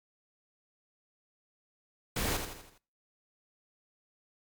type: noise with echo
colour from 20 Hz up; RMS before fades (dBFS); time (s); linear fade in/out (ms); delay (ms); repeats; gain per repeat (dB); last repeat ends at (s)
pink; -32; 2.16-2.37; 5; 82; 5; -6; 2.78
effects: noise-tail reverb RT60 0.4 s tail -23 dB re dry + MP3 96 kbps